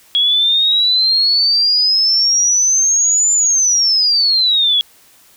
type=exponential two-way sweep; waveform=sine; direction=up then down; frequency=3322 to 7150 to 3322 Hz; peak=-10 dBFS; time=0.15-4.81 s; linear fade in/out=0 ms; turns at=3.33 s; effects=white hiss -48 dBFS RMS until 5.36 s